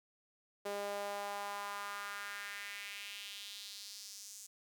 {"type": "tone with high-pass filter sweep", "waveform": "sawtooth", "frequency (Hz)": 202.5, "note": "G#3", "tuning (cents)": -43, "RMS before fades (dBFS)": -44, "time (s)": [0.65, 4.47], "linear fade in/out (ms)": 10, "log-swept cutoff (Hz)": [490, 6900], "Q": 2.5, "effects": []}